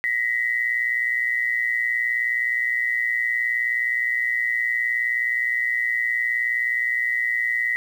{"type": "tone pair together", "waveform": "sine", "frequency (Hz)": [1894.7, 2014], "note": ["A#6", "B6"], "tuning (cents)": [28, 33], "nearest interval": "minor second", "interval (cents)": 105, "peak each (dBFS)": -23, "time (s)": [0.04, 7.76], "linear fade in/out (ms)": 0, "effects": ["8-bit"]}